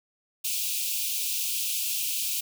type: high-pass noise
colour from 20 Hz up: white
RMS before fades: -29 dBFS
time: 0.44-2.41 s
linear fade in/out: 10 ms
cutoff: 2400 Hz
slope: 96 dB/octave
effects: none